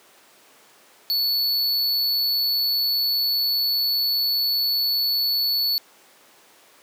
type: tone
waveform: square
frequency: 4435 Hz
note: C#8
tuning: in tune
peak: -20 dBFS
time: 1.1-5.78 s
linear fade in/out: 0 ms
effects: pink hiss -52 dBFS RMS until 6.82 s + high-pass 400 Hz 12 dB/octave